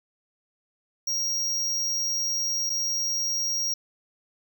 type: tone with dropouts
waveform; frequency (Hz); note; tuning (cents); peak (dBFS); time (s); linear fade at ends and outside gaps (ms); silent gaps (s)
square; 5630; F8; +13; -25; 1.07-3.74; 5; 2.696-2.7
effects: 11-bit